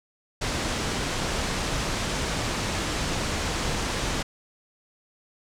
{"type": "low-pass noise", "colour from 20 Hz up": "pink", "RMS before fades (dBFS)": -28, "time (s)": [0.41, 4.23], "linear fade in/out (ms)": 10, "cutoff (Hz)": 8100, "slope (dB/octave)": 24, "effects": []}